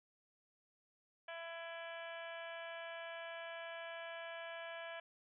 harmonic tone, 333.5 Hz, E4, 20 cents sharp, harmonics 2 / 3 / 4 / 5 / 6 / 7 / 8 / 9 / 10, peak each -48 / -55 / -58 / -51 / -63 / -54 / -63 / -57 / -63 dBFS, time 1.28-5 s, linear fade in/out 5 ms, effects none

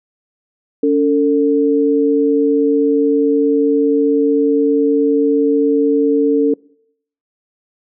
sine tone pair together, 283.8 / 448.4 Hz, C#4 / A4, +41 / +33 cents, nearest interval minor sixth, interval 792 cents, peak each -13 dBFS, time 0.83-6.54 s, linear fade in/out 5 ms, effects noise-tail reverb RT60 0.7 s tail -25 dB re dry

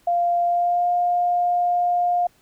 sine tone with pitch glide, 696 to 706.9 Hz, F5 to F5, -6 to +21 cents, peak -17 dBFS, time 0.07-2.27 s, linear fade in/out 5 ms, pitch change +27 cents, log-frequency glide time 0.45-0.88 s, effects pink hiss -59 dBFS RMS until 2.41 s

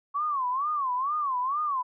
sine tone with vibrato, 1100 Hz, C#6, 14 cents flat, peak -25 dBFS, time 0.14-1.83 s, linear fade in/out 20 ms, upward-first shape sine, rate 2.2 Hz, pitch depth 190 cents each way, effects none

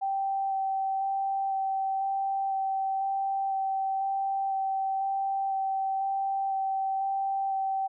sine tone with vibrato, 777 Hz, G5, 16 cents flat, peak -26 dBFS, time 0.01-7.88 s, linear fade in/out 20 ms, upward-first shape square, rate 1 Hz, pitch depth 8 cents each way, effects none

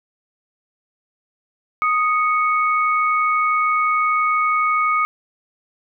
sine tone pair together, 1244.5 / 2217 Hz, D#6 / C#7, 0 / 0 cents, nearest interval minor seventh, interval 1000 cents, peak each -16 / -22 dBFS, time 1.82-5.05 s, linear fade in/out 0 ms, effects none

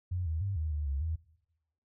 sine tone with pitch steps, 89.8 / 79.7 / 98.6 / 78.2 / 74.9 / 69.1 / 80.4 Hz, F2 / D#2 / G2 / D#2 / D2 / C#2 / E2, +49 / +42 / +11 / +9 / +35 / -5 / -43 cents, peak -30 dBFS, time 0.11-1.16 s, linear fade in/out 10 ms, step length 150 ms, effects noise-tail reverb RT60 0.9 s tail -20 dB re dry

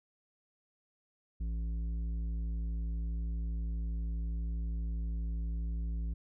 sine tone with tanh clipping, 56.2 Hz, A1, 37 cents sharp, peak -34 dBFS, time 1.4-6.14 s, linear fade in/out 10 ms, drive 9 dB, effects none

